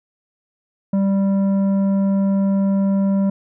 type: tone with tanh clipping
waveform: sine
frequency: 196 Hz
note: G3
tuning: in tune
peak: -16 dBFS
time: 0.93-3.3 s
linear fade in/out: 5 ms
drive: 9 dB
effects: none